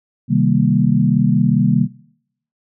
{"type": "chord", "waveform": "sine", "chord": "C minor seventh", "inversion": "none", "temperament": "equal", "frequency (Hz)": [130.81, 155.56, 196, 233.1], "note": ["C3", "Eb3", "G3", "Bb3"], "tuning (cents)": [0, 0, 0, 0], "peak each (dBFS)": -17, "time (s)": [0.28, 1.88], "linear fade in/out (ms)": 50, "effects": ["noise-tail reverb RT60 0.7 s tail -21 dB re dry"]}